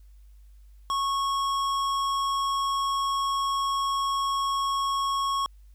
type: tone with hard clipping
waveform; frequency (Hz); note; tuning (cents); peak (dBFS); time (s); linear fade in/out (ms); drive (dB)
triangle; 1100; C#6; -14; -26; 0.9-5.46; 0; 17
effects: added 50 Hz sine -48 dBFS peak until 5.74 s + white hiss -71 dBFS RMS until 5.74 s